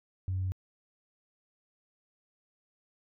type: tone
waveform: sine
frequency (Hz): 93.4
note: F#2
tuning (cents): +17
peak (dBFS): -28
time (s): 0.28-0.52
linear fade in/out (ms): 0
effects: tanh soft clip ceiling -25 dBFS